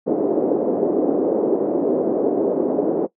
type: band-pass noise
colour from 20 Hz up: pink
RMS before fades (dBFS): -19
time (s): 0.06-3.07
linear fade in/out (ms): 20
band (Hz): 290 to 520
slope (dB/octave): 24
effects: noise-tail reverb RT60 0.1 s tail -17 dB re dry